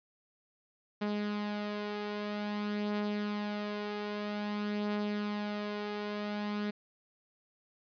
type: beating tone pair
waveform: sawtooth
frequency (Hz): 207.7 / 208.21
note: G#3 / G#3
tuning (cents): 0 / +5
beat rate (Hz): 0.51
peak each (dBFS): -30 / -37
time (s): 1.01-6.71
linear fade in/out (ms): 10
effects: resampled to 11025 Hz